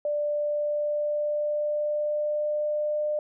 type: tone with pitch glide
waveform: sine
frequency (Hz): 590 to 600.7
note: D5 to D5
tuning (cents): +8 to +39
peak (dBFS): -24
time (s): 0.05-3.19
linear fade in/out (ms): 2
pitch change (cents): +31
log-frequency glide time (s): 0.17-3
effects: none